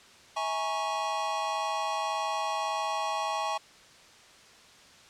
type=chord; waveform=square; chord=A# half-diminished seventh; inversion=second; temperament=equal with one note detuned; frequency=646.8 / 830.6 / 932.3 / 1108.7 Hz; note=E5 / G#5 / A#5 / C#6; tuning=-33 / 0 / 0 / 0 cents; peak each=-37 / -33 / -39 / -34 dBFS; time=0.36-3.58 s; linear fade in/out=10 ms; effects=white hiss -54 dBFS RMS until 5.09 s + low-pass 6000 Hz 12 dB/octave